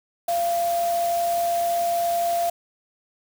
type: tone in noise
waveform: sine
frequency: 688 Hz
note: F5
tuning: 26 cents flat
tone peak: -20 dBFS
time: 0.28-2.5 s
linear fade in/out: 5 ms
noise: white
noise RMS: -35 dBFS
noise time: 0.28-2.5 s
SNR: +12 dB
effects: none

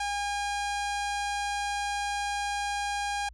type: tone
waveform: sawtooth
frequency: 812 Hz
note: G#5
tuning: 39 cents flat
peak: -25 dBFS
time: 0-3.29 s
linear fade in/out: 5 ms
effects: added 56 Hz sine -47 dBFS peak until 3.33 s + resampled to 22050 Hz

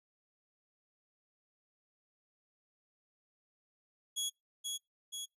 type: tone with echo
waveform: 20% pulse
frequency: 3342 Hz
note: G#7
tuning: 10 cents sharp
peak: -28 dBFS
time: 4.16-4.3 s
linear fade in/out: 20 ms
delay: 480 ms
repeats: 2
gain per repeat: -3 dB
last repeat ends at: 5.26 s
effects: noise-tail reverb RT60 0.2 s tail -26 dB re dry

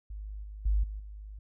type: tone with level steps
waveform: sine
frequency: 51.5 Hz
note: G#1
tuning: 14 cents flat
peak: -37 / -40 / -23 / -35 / -41 dBFS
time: 0.1-1.39 s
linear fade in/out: 5 ms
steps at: 0.43 / 0.65 / 0.83 / 0.99 s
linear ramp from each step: 10 ms
effects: none

